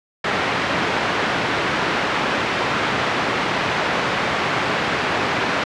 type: band-pass noise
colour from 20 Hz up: white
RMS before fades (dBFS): -21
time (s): 0.24-5.64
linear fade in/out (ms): 5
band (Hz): 110 to 1900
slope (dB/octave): 12
effects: low-pass 6000 Hz 12 dB/octave